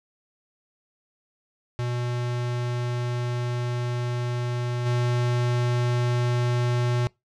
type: tone with level steps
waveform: square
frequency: 121.7 Hz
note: B2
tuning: 25 cents flat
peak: -26 / -22 dBFS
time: 1.79-7.07 s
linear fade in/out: 0 ms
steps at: 4.85 s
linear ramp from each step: 20 ms
effects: noise-tail reverb RT60 0.2 s tail -24 dB re dry + low-pass 6000 Hz 12 dB/octave